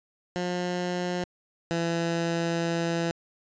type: tone pair in turn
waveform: 15% pulse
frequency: 178.4 / 168.04 Hz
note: F3 / E3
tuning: +37 / +34 cents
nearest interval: minor second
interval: 103 cents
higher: first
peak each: -21 / -19 dBFS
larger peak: second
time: 0.36-1.24 / 1.71-3.11 s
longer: second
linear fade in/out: 0 ms
effects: resampled to 16000 Hz